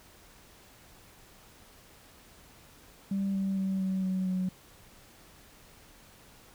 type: tone with pitch steps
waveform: sine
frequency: 196 / 193.75 / 191.52 / 189.32 / 187.15 / 185 Hz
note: G3 / G3 / G3 / F#3 / F#3 / F#3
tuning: 0 / -20 / -40 / +40 / +20 / 0 cents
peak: -26 dBFS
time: 3.11-4.49 s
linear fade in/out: 5 ms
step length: 230 ms
effects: tanh soft clip ceiling -24 dBFS + pink hiss -56 dBFS RMS until 6.54 s